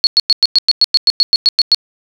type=tone bursts; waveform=sine; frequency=4350 Hz; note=C#8; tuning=33 cents flat; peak=-5 dBFS; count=14; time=0.04-1.746 s; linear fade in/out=0 ms; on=29 ms; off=100 ms; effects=none